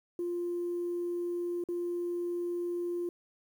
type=tone with dropouts; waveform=sine; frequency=349.2 Hz; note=F4; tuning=in tune; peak=-30 dBFS; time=0.19-3.09 s; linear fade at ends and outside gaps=2 ms; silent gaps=1.639-1.687 s; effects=tanh soft clip ceiling -27 dBFS + 10-bit